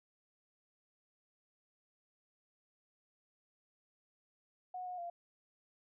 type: tone with pitch steps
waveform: sine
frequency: 732 / 725 / 692 Hz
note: F#5 / F#5 / F5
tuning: -19 / -35 / -16 cents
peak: -40 dBFS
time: 4.74-5.1 s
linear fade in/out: 5 ms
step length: 120 ms
effects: none